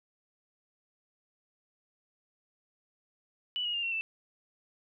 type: tone with pitch steps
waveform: sine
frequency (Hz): 2960 / 2881 / 2804 / 2728 / 2655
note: F#7 / F#7 / F7 / F7 / E7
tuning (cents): 0 / -47 / +6 / -41 / +12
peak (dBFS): -30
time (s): 3.56-4.01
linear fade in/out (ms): 0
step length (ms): 90
effects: none